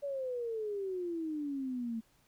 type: exponential sweep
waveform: sine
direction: down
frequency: 576 to 221.9 Hz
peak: -34 dBFS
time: 0.02-2.01 s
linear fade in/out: 20 ms
effects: pink hiss -69 dBFS RMS until 2.27 s